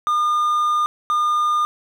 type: tone pair in turn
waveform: triangle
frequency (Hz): 1212 / 1212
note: D#6 / D#6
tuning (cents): -46 / -46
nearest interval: unison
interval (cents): 0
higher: neither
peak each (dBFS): -14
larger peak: neither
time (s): 0.07-0.86 / 1.1-1.65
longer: first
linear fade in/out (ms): 0
effects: none